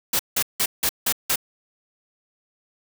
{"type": "noise bursts", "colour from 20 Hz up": "white", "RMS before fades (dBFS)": -21, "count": 6, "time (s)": [0.13, 1.358], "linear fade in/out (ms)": 5, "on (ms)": 63, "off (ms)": 170, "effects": []}